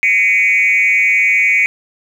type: tone with frequency modulation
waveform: sine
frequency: 2245 Hz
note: C#7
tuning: 21 cents sharp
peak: -8 dBFS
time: 0.03-1.66 s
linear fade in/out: 0 ms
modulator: 191 Hz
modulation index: 1
effects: tanh soft clip ceiling -5 dBFS + 7-bit